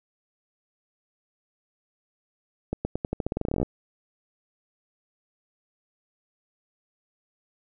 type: accelerating click train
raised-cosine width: 2 ms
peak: -13 dBFS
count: 19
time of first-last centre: 2.73-3.63 s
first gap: 120 ms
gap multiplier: 0.88
effects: none